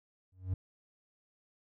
triangle tone with exponential growth, 92.8 Hz, F#2, 6 cents sharp, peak -25 dBFS, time 0.32-0.54 s, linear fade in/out 5 ms, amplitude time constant 46 ms, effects none

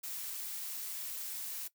blue noise, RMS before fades -41 dBFS, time 0.03-1.68 s, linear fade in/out 10 ms, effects noise-tail reverb RT60 0.1 s tail -17 dB re dry

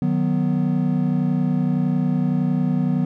triangle chord, B major, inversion first, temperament just, 154.34 / 185.21 / 246.9 Hz, D#3 / F#3 / B3, -14 / +2 / 0 cents, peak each -20 dBFS, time 0.02-3.05 s, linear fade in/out 2 ms, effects none

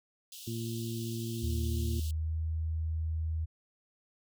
pink high-pass noise, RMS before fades -47 dBFS, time 0.32-2.11 s, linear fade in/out 2 ms, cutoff 2800 Hz, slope 96 dB/octave
harmonic tone, 114.7 Hz, A#2, 28 cents flat, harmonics 1 / 2 / 3, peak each -36 / -39 / -41 dBFS, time 0.47-2 s, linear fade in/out 5 ms
sine tone with pitch glide, 78 to 79.92 Hz, D#2 to D#2, +5 to +47 cents, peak -30 dBFS, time 1.42-3.46 s, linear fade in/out 20 ms, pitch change +42 cents, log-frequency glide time 2.03-2.35 s
effects none

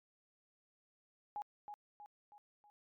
sine tone with echo, 830 Hz, G#5, 1 cent flat, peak -39 dBFS, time 1.36-1.42 s, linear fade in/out 0 ms, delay 320 ms, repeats 4, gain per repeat -6 dB, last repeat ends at 2.7 s, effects MP3 96 kbps

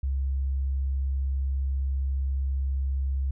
sine tone, 67.4 Hz, C#2, 48 cents flat, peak -24 dBFS, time 0.03-3.31 s, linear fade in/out 5 ms, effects none

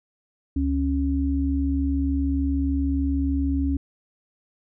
sine tone pair together, 71.65 / 275 Hz, D2 / C#4, -42 / -14 cents, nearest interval octave + major seventh, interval 2328 cents, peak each -23 dBFS, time 0.56-3.77 s, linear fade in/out 5 ms, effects none

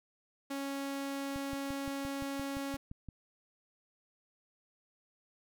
sawtooth tone, 276.5 Hz, C#4, 4 cents flat, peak -32 dBFS, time 0.5-2.77 s, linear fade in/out 10 ms
click train, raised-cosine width 5 ms, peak -32 dBFS, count 11, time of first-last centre 1.36-3.087 s, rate 5.79 Hz
effects none

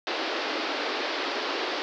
pink band-pass noise, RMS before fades -30 dBFS, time 0.07-1.82 s, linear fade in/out 0 ms, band 290 to 5000 Hz, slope 48 dB/octave, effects none

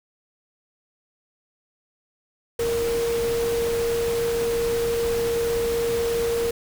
sine tone in noise, 466.2 Hz, A#4, in tune, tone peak -21 dBFS, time 2.59-6.51 s, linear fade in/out 5 ms, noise pink, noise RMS -32 dBFS, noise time 2.59-6.51 s, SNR +8 dB, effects none

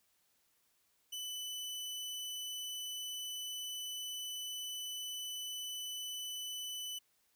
sawtooth tone, 2994 Hz, F#7, 20 cents sharp, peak -37 dBFS, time 1.12-6.99 s, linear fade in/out 10 ms, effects white hiss -75 dBFS RMS until 7.35 s

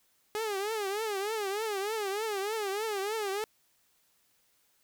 sawtooth tone with vibrato, 415.3 Hz, G#4, in tune, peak -27 dBFS, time 0.35-3.44 s, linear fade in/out 0 ms, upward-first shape triangle, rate 3.3 Hz, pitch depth 160 cents each way, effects white hiss -70 dBFS RMS until 4.83 s

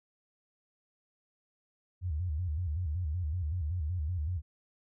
sine tone with vibrato, 82.41 Hz, E2, in tune, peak -30 dBFS, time 2.01-4.42 s, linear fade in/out 50 ms, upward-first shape square, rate 5.3 Hz, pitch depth 160 cents each way, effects none

